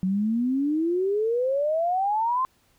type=exponential sweep; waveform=sine; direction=up; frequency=182.7 to 1060 Hz; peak=-21 dBFS; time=0.03-2.45 s; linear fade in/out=0 ms; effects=pink hiss -64 dBFS RMS until 2.78 s